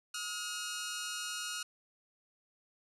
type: tone pair together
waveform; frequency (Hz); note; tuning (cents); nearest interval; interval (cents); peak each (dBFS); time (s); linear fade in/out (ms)
10% pulse; 1274 / 1430; D#6 / F6; +41 / +41; major second; 200; -35 / -30; 0.14-1.63; 5
effects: resampled to 32000 Hz